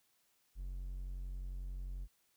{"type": "tone", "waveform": "triangle", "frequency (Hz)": 45.62, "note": "F#1", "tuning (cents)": -24, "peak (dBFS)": -38, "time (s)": [0.55, 2.08], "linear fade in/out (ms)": 50, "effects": ["white hiss -75 dBFS RMS until 2.36 s"]}